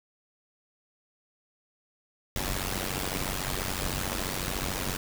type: noise with amplitude modulation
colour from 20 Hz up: pink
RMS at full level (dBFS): -28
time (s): 2.36-4.97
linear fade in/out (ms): 2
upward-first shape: sine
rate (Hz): 93.9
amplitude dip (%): 85
effects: none